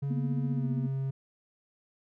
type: tone with pitch glide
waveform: triangle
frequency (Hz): 140 to 134.76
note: C#3 to C#3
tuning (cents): +18 to -49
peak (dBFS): -27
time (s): 0.02-1.11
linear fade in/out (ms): 10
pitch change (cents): -67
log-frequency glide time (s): 0.52-0.69
type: tone with tremolo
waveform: sine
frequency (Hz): 238.9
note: A#3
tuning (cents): +43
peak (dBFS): -27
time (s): 0.1-0.87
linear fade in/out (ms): 10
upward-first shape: triangle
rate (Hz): 15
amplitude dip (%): 100
effects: none